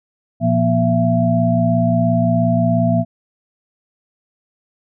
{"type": "tone cluster", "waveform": "sine", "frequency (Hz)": [116.4, 173.4, 239.2, 670], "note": ["A#2", "F3", "A#3", "E5"], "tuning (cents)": [-2, -12, 45, 28], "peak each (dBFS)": -18, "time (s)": [0.4, 3.05], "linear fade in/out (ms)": 50, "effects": []}